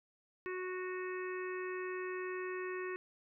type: harmonic tone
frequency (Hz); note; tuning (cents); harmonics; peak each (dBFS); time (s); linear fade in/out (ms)
368.2; F#4; -8; 1 / 3 / 4 / 5 / 6 / 7; -39 / -47 / -52 / -46 / -55 / -51; 0.46-2.96; 0
effects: none